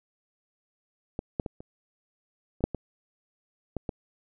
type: clicks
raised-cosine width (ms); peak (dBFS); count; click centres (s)
2; -17 / -13 / -19 / -29 / -30 / -8 / -18 / -17 / -17; 9; 1.191 / 1.398 / 1.462 / 1.605 / 2.607 / 2.64 / 2.747 / 3.767 / 3.892
effects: none